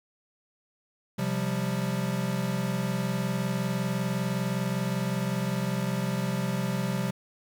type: chord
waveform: square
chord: C suspended fourth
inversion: none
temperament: equal with one note detuned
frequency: 130.81 / 176.24 / 196 Hz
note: C3 / F3 / G3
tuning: 0 / +16 / 0 cents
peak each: -32 dBFS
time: 1.18-7.11 s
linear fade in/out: 10 ms
effects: 10-bit